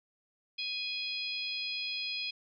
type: harmonic tone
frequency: 830.6 Hz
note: G#5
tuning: in tune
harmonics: 3 / 4 / 5 / 6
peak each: -38 / -39 / -40 / -41 dBFS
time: 0.58-2.31 s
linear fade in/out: 10 ms
effects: none